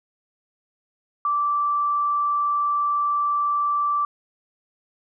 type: tone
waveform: sine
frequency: 1167 Hz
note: D6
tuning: 11 cents flat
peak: -19 dBFS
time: 1.25-4.05 s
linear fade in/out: 2 ms
effects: none